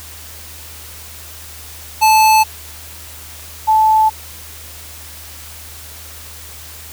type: tone pair in turn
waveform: square / sine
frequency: 872 / 872 Hz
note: A5 / A5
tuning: -16 / -16 cents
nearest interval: unison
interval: 0 cents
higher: neither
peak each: -8 dBFS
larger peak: neither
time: 2.01-2.44 / 3.67-4.1 s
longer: neither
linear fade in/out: 20 ms
effects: added 78 Hz sine -38 dBFS peak until 6.92 s + white hiss -35 dBFS RMS until 6.92 s